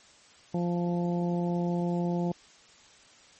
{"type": "harmonic tone", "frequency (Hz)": 174.1, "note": "F3", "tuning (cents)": -5, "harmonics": [1, 2, 3, 4, 5], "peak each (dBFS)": [-27, -33, -37, -39, -41], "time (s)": [0.54, 2.32], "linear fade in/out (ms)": 5, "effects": ["white hiss -56 dBFS RMS until 3.39 s", "MP3 32 kbps"]}